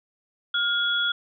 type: tone pair together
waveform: sine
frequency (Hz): 1414 / 3363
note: F6 / G#7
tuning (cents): +21 / +21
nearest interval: octave + minor third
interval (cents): 1500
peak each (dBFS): -24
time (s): 0.54-1.12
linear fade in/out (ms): 5
effects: none